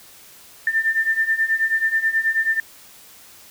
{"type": "beating tone pair", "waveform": "sine", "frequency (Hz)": [1785, 1794.3], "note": ["A6", "A6"], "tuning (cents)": [24, 33], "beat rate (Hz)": 9.3, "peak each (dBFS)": [-22, -19], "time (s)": [0.67, 2.6], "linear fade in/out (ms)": 2, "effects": ["white hiss -46 dBFS RMS until 3.5 s"]}